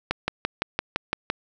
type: click train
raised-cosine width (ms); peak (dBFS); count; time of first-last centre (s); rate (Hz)
0.3; -7; 8; 0.11-1.3; 5.88
effects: none